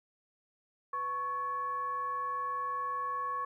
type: tone with frequency modulation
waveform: sine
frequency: 1108.7 Hz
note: C#6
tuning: in tune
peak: -32 dBFS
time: 0.93-3.45 s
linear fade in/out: 5 ms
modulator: 609 Hz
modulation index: 0.36
effects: 12-bit